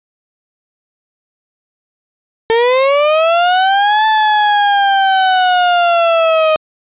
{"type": "linear two-way sweep", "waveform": "35% pulse", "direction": "up then down", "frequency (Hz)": [446.8, 876, 621], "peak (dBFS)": -7, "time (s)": [2.5, 6.56], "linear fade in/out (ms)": 0, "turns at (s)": 4.06, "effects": ["resampled to 8000 Hz"]}